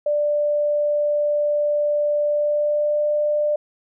sine tone with pitch glide, 590 to 595.5 Hz, D5 to D5, +8 to +24 cents, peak -17 dBFS, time 0.06-3.56 s, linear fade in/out 5 ms, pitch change +16 cents, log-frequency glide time 2.26-3.07 s, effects none

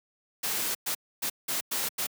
white noise bursts at uneven times, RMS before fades -30 dBFS, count 6, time 0.43-0.75 / 0.86-0.95 / 1.22-1.3 / 1.48-1.61 / 1.71-1.89 / 1.98-2.07 s, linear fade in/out 10 ms, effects high-pass 150 Hz 12 dB/octave

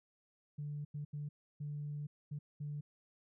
sine tone bursts at uneven times, 146.83 Hz, D3, in tune, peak -38 dBFS, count 6, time 0.58-0.85 / 0.94-1.05 / 1.13-1.29 / 1.6-2.07 / 2.31-2.39 / 2.6-2.81 s, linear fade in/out 10 ms, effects tanh soft clip ceiling -34 dBFS

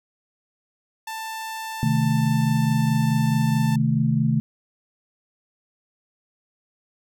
sawtooth tone, 887 Hz, A5, 14 cents sharp, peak -26 dBFS, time 1.07-3.76 s, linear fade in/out 5 ms
sine chord, A diminished, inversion first, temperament equal, 130.81 / 155.56 / 220 Hz, C3 / Eb3 / A3, 0 / 0 / 0 cents, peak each -22 dBFS, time 1.83-4.4 s, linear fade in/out 0 ms
effects none

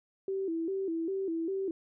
sine tone with vibrato, 356.5 Hz, F4, 36 cents sharp, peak -30 dBFS, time 0.28-1.71 s, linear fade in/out 2 ms, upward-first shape square, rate 2.5 Hz, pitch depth 140 cents each way, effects none

